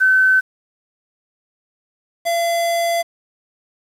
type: tone pair in turn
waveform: sine / square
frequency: 1526 / 679.8 Hz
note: G6 / F5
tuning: -47 / -47 cents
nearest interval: octave + major second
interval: 1400 cents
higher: first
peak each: -10 / -17 dBFS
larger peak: first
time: 0-0.41 / 2.25-3.03 s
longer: second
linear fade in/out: 20 ms
effects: resampled to 32000 Hz + 7-bit